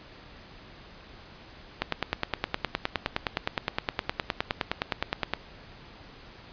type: click train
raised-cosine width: 0.3 ms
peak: -9 dBFS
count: 35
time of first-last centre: 1.82-5.336 s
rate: 9.67 Hz
effects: pink hiss -49 dBFS RMS until 6.52 s + resampled to 11025 Hz